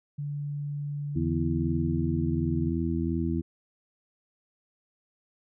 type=tone; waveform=sine; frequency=144.9 Hz; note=D3; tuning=23 cents flat; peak=-30 dBFS; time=0.18-2.7 s; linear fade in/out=10 ms
type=harmonic tone; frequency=82.8 Hz; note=E2; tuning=8 cents sharp; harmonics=1 / 2 / 3 / 4; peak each=-31 / -31 / -31 / -31 dBFS; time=1.15-3.42 s; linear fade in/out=20 ms
effects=none